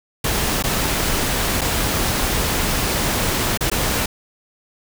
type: noise with dropouts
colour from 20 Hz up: pink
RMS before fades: -20 dBFS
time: 0.24-4.06 s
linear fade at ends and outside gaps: 5 ms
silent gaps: 0.626-0.638 / 1.611-1.615 / 3.575-3.607 / 3.7-3.715 s
effects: none

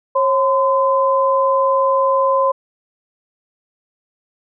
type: tone pair together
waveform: sine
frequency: 542 / 1023.2 Hz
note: C#5 / C6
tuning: -39 / -39 cents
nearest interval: major seventh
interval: 1100 cents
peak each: -15 dBFS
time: 0.15-2.52 s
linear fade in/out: 10 ms
effects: none

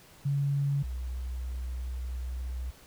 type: tone pair in turn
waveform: sine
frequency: 140.8 / 62.72 Hz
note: C#3 / B1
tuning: +27 / +27 cents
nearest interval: octave + major second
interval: 1400 cents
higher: first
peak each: -25 / -32 dBFS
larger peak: first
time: 0.25-0.83 / 0.83-2.71 s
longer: second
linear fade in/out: 10 ms
effects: pink hiss -55 dBFS RMS until 2.86 s

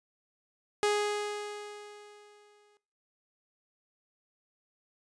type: tone with exponential decay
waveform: sawtooth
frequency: 415.3 Hz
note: G#4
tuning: in tune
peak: -20 dBFS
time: 0.83-2.77 s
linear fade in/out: 0 ms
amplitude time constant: 420 ms
effects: noise-tail reverb RT60 0.4 s tail -19 dB re dry + resampled to 22050 Hz

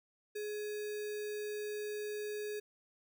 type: tone with sample-and-hold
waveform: sine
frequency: 419.9 Hz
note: G#4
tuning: 19 cents sharp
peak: -37 dBFS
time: 0.35-2.6 s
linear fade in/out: 10 ms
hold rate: 2100 Hz
effects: none

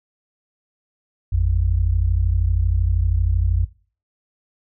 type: tone pair together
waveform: sine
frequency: 53.71 / 86.5 Hz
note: A1 / F2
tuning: -41 / -16 cents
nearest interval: minor sixth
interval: 825 cents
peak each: -18 dBFS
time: 1.32-3.65 s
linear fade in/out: 10 ms
effects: noise-tail reverb RT60 0.4 s tail -20 dB re dry

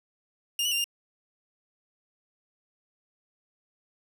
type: tone with pitch steps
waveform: sawtooth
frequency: 2817 / 2950 / 2780 / 2810 Hz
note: F7 / F#7 / F7 / F7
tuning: +14 / -6 / -9 / +10 cents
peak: -22 dBFS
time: 0.59-0.842 s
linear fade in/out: 2 ms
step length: 63 ms
effects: none

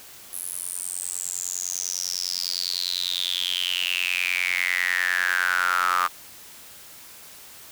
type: tone with high-pass filter sweep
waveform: square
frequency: 44.93 Hz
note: F1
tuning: 50 cents sharp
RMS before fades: -26 dBFS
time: 0.32-6.08 s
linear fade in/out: 20 ms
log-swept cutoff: 11000 to 1200 Hz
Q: 9.5
effects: white hiss -45 dBFS RMS until 7.71 s

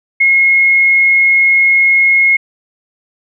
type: tone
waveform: sine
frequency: 2161 Hz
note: C#7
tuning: 45 cents flat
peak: -6 dBFS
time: 0.2-2.37 s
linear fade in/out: 10 ms
effects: none

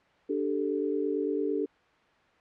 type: chord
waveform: sine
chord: D suspended fourth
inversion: none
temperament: just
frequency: 293.7 / 391.6 / 440.5 Hz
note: D4 / G4 / A4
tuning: 0 / -2 / +2 cents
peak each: -31 dBFS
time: 0.29-1.66 s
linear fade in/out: 10 ms
effects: white hiss -62 dBFS RMS until 2.4 s + low-pass 2000 Hz 12 dB/octave

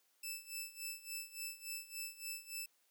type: tone with tremolo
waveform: 10% pulse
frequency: 2637 Hz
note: E7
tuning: in tune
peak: -32 dBFS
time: 0.23-2.66 s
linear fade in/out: 5 ms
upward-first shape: sine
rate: 3.5 Hz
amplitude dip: 85%
effects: white hiss -75 dBFS RMS until 2.9 s + high-pass 300 Hz 12 dB/octave

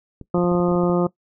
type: clicks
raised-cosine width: 3 ms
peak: -23 dBFS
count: 11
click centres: 0.213 / 0.38 / 0.441 / 0.517 / 0.551 / 0.601 / 0.685 / 0.715 / 0.754 / 0.835 / 0.897 s
type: harmonic tone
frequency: 176 Hz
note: F3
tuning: 14 cents sharp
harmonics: 1 / 2 / 3 / 4 / 5 / 6 / 7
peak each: -19 / -20 / -24 / -30 / -33 / -34 / -31 dBFS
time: 0.34-1.07 s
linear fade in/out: 5 ms
effects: noise-tail reverb RT60 0.1 s tail -19 dB re dry

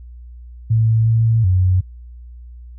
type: tone with pitch steps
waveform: sine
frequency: 112.1 / 113.3 / 92 Hz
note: A2 / A#2 / F#2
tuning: +33 / -49 / -9 cents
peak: -11 dBFS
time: 0.7-1.81 s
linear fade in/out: 10 ms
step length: 370 ms
effects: added 60 Hz sine -34 dBFS peak until 2.78 s

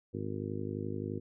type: harmonic tone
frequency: 51.6 Hz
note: G#1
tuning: 10 cents flat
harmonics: 2 / 3 / 4 / 5 / 6 / 7 / 8 / 9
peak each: -40 / -43 / -43 / -41 / -46 / -41 / -48 / -45 dBFS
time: 0.13-1.2 s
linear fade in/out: 20 ms
effects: none

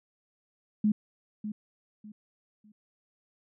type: tone with echo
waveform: sine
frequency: 211.6 Hz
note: G#3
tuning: 33 cents sharp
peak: -21 dBFS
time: 0.84-0.92 s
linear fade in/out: 5 ms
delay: 600 ms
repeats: 3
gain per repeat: -11 dB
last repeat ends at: 2.72 s
effects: none

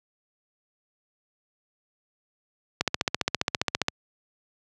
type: click train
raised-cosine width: 0.2 ms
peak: -5 dBFS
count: 17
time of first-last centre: 2.81-3.884 s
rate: 14.9 Hz
effects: high-pass 80 Hz 12 dB/octave

